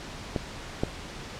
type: clicks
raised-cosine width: 2 ms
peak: -13 / -11 dBFS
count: 2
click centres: 0.362 / 0.835 s
effects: pink hiss -40 dBFS RMS until 1.39 s + low-pass 6000 Hz 12 dB/octave